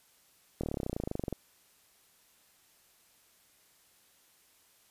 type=slowing click train; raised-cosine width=2 ms; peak=-20 dBFS; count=22; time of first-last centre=0.61-1.327 s; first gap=25 ms; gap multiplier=1.03; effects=white hiss -65 dBFS RMS until 4.9 s + resampled to 32000 Hz